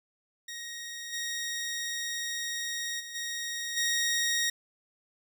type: tone with level steps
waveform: 15% pulse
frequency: 1877 Hz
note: A#6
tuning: 11 cents sharp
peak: -32 / -26 / -34 / -27 / -20 dBFS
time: 0.48-4.5 s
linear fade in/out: 5 ms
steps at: 1.12 / 2.99 / 3.14 / 3.76 s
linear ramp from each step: 20 ms
effects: none